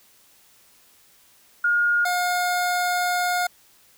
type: tone pair in turn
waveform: sine / 25% pulse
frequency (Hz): 1426 / 715.5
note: F6 / F5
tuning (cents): +36 / +42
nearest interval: octave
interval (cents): 1194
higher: first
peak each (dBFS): -17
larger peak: neither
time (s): 1.64-2.05 / 2.05-3.47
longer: second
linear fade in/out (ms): 5
effects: white hiss -56 dBFS RMS until 3.97 s